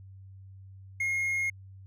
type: tone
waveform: triangle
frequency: 2148 Hz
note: C7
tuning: 45 cents sharp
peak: -25 dBFS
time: 1-1.5 s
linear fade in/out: 5 ms
effects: added 96 Hz sine -46 dBFS peak until 1.86 s